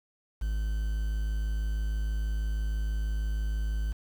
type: tone with quantisation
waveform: triangle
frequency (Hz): 53.1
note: G#1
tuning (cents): +39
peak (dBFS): -25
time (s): 0.41-3.93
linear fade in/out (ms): 10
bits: 8
effects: none